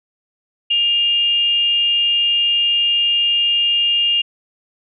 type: tone with frequency modulation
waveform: sine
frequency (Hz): 2820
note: F7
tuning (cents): +16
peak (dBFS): -13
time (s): 0.7-4.22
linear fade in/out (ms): 10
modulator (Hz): 428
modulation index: 0.25
effects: none

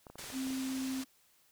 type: clicks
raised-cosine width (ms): 1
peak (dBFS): -35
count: 8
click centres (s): 0.068 / 0.1 / 0.156 / 0.193 / 0.241 / 0.302 / 0.47 / 0.506
type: low-pass noise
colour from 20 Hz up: white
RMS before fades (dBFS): -46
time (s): 0.18-1.04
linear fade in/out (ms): 5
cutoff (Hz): 8400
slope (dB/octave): 12
type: tone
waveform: sine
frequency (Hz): 263.4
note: C4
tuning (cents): +12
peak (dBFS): -34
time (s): 0.32-1.05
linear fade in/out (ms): 50
effects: white hiss -68 dBFS RMS until 1.51 s

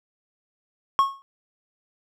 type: tone with exponential decay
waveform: triangle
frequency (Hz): 1094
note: C#6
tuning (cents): -23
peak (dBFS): -10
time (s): 0.99-1.22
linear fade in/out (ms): 0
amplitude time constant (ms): 48
effects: none

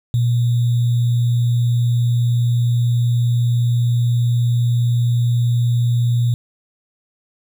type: tone with sample-and-hold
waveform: sine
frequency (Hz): 119.6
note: A#2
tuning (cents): +45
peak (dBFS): -13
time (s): 0.14-6.34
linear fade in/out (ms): 0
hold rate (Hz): 3675
effects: none

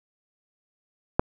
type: click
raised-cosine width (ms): 1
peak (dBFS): -4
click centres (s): 1.195
effects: none

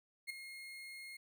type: tone with ADSR envelope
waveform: 35% pulse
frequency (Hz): 2145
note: C7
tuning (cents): +42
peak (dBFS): -35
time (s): 0.27-1.17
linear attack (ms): 30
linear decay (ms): 6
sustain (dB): -11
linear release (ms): 7
effects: none

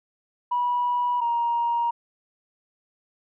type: tone pair in turn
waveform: sine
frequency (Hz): 975 / 941.4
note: B5 / A#5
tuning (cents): -23 / +17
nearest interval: minor second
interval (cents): 60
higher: first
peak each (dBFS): -20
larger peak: neither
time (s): 0.51-1.21 / 1.21-1.91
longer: neither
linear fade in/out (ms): 10
effects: tanh soft clip ceiling -16 dBFS

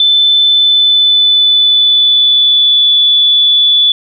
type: tone with pitch glide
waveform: sine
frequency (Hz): 3520 to 3456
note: A7 to A7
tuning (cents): 0 to -32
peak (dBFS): -5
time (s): 0-3.92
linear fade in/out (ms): 2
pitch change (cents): -32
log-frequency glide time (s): 0.44-2.92
effects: none

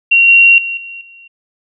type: tone with level steps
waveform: sine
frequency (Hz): 2749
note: F7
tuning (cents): -28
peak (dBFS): -5 / -3 / -17 / -26 / -36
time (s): 0.11-1.28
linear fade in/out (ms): 10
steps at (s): 0.28 / 0.58 / 0.77 / 1.01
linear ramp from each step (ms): 2
effects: none

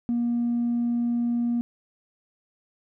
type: tone with tanh clipping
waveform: triangle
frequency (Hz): 237.8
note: A#3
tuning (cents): +35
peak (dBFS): -22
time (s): 0.09-1.61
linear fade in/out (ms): 0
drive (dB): 5
effects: none

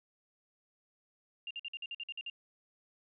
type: tone bursts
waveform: sine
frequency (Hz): 2794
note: F7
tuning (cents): 0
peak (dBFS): -38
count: 10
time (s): 1.47-2.299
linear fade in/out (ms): 2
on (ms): 37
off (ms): 51
effects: none

